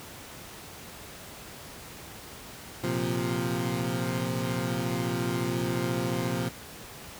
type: chord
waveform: 20% pulse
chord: Bb suspended second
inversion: none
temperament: equal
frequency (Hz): 116.54 / 130.81 / 174.61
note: Bb2 / C3 / F3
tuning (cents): 0 / 0 / 0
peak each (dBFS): -27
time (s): 2.83-6.49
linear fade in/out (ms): 10
effects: pink hiss -44 dBFS RMS until 7.19 s + high-pass 60 Hz 12 dB/octave